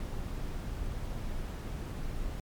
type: noise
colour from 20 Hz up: brown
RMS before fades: -36 dBFS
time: 0-2.4 s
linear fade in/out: 2 ms
effects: MP3 96 kbps